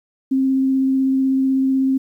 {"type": "tone with vibrato", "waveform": "sine", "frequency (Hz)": 265.8, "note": "C4", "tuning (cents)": 27, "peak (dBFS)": -14, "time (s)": [0.31, 1.98], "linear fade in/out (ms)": 10, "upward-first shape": "sine", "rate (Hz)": 16, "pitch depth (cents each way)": 9, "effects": ["9-bit"]}